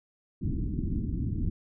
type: low-pass noise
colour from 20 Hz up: pink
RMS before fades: -30 dBFS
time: 0.41-1.5 s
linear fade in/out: 10 ms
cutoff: 320 Hz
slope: 48 dB/octave
effects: none